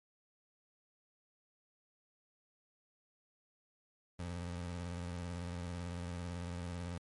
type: tone with vibrato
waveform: 25% pulse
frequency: 87.31 Hz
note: F2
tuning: in tune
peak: -36 dBFS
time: 4.19-6.98 s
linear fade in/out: 5 ms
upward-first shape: triangle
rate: 18 Hz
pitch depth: 68 cents each way
effects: MP3 48 kbps